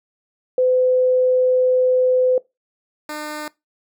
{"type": "tone pair in turn", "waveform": ["sine", "10% pulse"], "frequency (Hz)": [508, 302.1], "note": ["B4", "D4"], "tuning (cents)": [49, 49], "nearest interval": "major sixth", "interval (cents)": 900, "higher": "first", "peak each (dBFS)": [-13, -19], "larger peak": "first", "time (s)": [[0.58, 2.38], [3.09, 3.48]], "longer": "first", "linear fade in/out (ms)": 2, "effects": ["noise-tail reverb RT60 0.2 s tail -21 dB re dry"]}